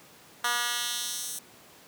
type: tone with high-pass filter sweep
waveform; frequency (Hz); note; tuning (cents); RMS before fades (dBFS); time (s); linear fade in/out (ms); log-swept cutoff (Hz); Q
10% pulse; 240; B3; -49; -31; 0.44-1.39; 5; 1300 to 8200; 1
effects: pink hiss -53 dBFS RMS until 1.87 s + high-pass 150 Hz 12 dB/octave